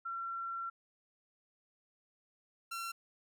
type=tone pair in turn; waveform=sine / sawtooth; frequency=1360 / 1360 Hz; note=F6 / F6; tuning=-46 / -46 cents; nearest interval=unison; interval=0 cents; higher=neither; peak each=-37 / -35 dBFS; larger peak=second; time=0.05-0.7 / 2.71-2.92 s; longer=first; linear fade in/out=10 ms; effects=none